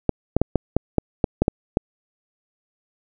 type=clicks; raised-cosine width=2 ms; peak=-3 dBFS; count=10; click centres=0.093 / 0.366 / 0.416 / 0.557 / 0.766 / 0.983 / 1.242 / 1.42 / 1.481 / 1.771 s; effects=none